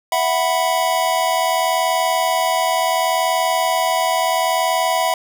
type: chord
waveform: square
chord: E suspended second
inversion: none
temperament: equal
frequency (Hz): 659.3 / 740 / 987.8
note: E5 / F#5 / B5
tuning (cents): 0 / 0 / 0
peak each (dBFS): -21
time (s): 0.12-5.14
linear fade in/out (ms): 2
effects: none